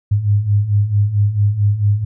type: beating tone pair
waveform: sine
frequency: 100 / 104.5 Hz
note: G2 / G#2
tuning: +35 / +11 cents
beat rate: 4.5 Hz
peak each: -18 / -13 dBFS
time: 0.11-2.05 s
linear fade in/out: 10 ms
effects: none